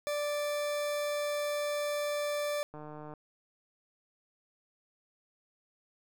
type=tone; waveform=40% pulse; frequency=587 Hz; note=D5; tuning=1 cent flat; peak=-30 dBFS; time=0.07-2.63 s; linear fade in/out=0 ms
type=click train; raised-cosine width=1 ms; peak=-32 dBFS; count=61; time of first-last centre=2.74-3.137 s; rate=151 Hz
effects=none